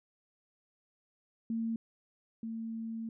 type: tone pair in turn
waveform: sine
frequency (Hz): 227 / 225.7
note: A#3 / A3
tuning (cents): -46 / +44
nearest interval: unison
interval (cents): 10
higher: first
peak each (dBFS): -31 / -36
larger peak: first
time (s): 1.5-1.76 / 2.43-3.09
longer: second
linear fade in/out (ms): 2
effects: none

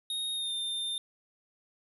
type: tone with pitch glide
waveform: square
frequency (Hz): 3729 to 3610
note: A#7 to A7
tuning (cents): 0 to +44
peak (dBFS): -32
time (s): 0.1-0.98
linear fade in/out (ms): 2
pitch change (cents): -56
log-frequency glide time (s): 0.34-0.53
effects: none

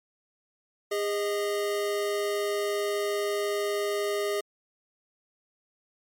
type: tone pair together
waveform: square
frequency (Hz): 408.1 / 624.2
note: G#4 / D#5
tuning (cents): -30 / +5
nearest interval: perfect fifth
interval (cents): 735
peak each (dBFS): -28 / -33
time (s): 0.91-4.41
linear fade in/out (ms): 10
effects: MP3 64 kbps

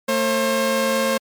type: tone pair together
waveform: sawtooth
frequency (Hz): 224.9 / 534.9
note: A3 / C5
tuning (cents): +38 / +38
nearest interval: octave + minor third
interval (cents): 1500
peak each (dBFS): -19 / -15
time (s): 0.08-1.18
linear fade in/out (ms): 10
effects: MP3 96 kbps

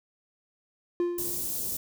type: tone with exponential decay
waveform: triangle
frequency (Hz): 349.2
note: F4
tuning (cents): 0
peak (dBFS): -20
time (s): 1-1.65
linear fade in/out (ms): 1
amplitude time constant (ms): 140
type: band-stop noise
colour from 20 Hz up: white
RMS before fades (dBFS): -32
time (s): 1.18-1.77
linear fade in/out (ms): 5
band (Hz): 380 to 7500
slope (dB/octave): 12
effects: none

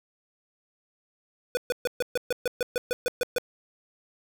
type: tone bursts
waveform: square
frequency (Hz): 493.9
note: B4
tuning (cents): 0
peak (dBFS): -24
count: 13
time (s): 1.55-3.383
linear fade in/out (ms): 0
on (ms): 21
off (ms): 130
effects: none

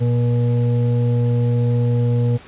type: tone with frequency modulation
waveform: sine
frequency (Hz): 119.8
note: A#2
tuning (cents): +48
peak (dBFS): -14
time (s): 0-2.38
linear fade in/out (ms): 20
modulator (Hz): 360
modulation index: 0.56
effects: pink hiss -42 dBFS RMS until 2.47 s + resampled to 8000 Hz

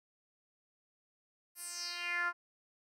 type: tone with band-pass filter sweep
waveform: 10% pulse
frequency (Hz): 349.2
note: F4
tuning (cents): 0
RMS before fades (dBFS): -38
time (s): 1.55-2.33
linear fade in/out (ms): 50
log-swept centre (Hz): 12000 to 1200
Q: 3.8
effects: none

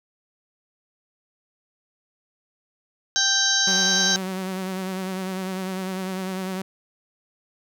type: harmonic tone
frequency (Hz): 784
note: G5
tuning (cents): 0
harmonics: 1 / 2 / 4 / 5 / 6 / 7 / 8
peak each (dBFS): -34 / -24 / -30 / -23 / -29 / -26 / -24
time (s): 3.16-4.16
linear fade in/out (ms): 0
type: tone with vibrato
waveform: sawtooth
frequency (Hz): 187.9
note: F#3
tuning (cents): +27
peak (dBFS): -23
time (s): 3.67-6.62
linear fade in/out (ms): 5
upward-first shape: triangle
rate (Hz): 10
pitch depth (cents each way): 44
effects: none

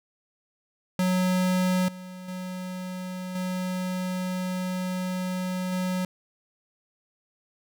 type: tone with level steps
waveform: square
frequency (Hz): 183.7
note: F#3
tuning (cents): -12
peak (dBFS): -22 / -39 / -33 / -28 / -26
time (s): 0.99-6.05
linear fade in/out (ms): 2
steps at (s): 1.88 / 2.28 / 3.35 / 5.72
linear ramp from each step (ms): 5
effects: none

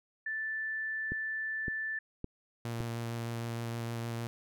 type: tone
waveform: sine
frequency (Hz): 1760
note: A6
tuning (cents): 0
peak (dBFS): -33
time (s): 0.26-1.99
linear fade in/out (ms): 5
type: click train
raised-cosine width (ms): 3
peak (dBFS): -24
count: 4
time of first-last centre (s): 1.12-2.805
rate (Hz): 1.78
type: tone with vibrato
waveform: sawtooth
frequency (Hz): 116.54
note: A#2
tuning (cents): 0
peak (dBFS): -31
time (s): 2.65-4.27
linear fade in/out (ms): 0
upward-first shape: square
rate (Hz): 6.5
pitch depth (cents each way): 10
effects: none

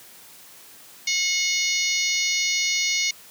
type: harmonic tone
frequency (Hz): 726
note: F#5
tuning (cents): -33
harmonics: 3 / 4 / 5 / 6 / 7 / 8 / 9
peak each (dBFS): -25 / -31 / -31 / -28 / -30 / -29 / -29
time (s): 1.07-3.11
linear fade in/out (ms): 5
effects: white hiss -47 dBFS RMS until 3.3 s + high-pass 100 Hz 12 dB/octave

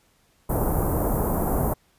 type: band-stop noise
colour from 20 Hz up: pink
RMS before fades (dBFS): -23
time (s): 0.49-1.74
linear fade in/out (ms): 10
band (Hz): 1000 to 13000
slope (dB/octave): 24
effects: pink hiss -63 dBFS RMS until 1.98 s + resampled to 32000 Hz

